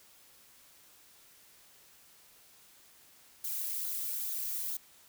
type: noise with flanger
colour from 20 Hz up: violet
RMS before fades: -36 dBFS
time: 3.44-4.77 s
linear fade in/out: 5 ms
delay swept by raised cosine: 0.37 to 1.97 ms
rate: 2.3 Hz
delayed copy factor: -0.5
effects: white hiss -60 dBFS RMS until 5.08 s